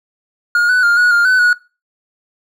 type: tone with pitch steps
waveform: triangle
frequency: 1427 / 1491 / 1406 / 1458 / 1406 / 1507 / 1458 Hz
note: F6 / F#6 / F6 / F#6 / F6 / F#6 / F#6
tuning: +37 / +13 / +11 / -26 / +11 / +31 / -26 cents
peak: -7 dBFS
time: 0.55-1.53 s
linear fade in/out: 2 ms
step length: 140 ms
effects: noise-tail reverb RT60 0.3 s tail -20 dB re dry